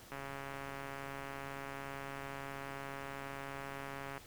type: click train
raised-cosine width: 0.5 ms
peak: -29 dBFS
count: 561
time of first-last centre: 0.12-4.178 s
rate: 138 Hz
effects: pink hiss -56 dBFS RMS until 4.26 s